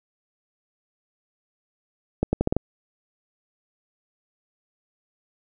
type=accelerating click train; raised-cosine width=2 ms; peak=-7 dBFS; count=6; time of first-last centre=2.23-2.566 s; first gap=100 ms; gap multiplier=0.8; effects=none